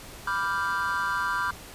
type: chord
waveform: triangle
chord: G dominant seventh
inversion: first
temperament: equal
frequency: 987.8 / 1174.7 / 1396.9 / 1568 Hz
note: B5 / D6 / F6 / G6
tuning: 0 / 0 / 0 / 0 cents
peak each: -29 dBFS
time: 0.27-1.51 s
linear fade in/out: 5 ms
effects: pink hiss -44 dBFS RMS until 1.74 s + resampled to 32000 Hz